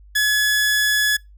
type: tone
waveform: sawtooth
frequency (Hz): 1700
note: G#6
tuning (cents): +40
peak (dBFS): -12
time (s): 0.15-1.17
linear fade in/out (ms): 10
effects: noise-tail reverb RT60 0.2 s tail -26 dB re dry + added 50 Hz sine -43 dBFS peak until 1.37 s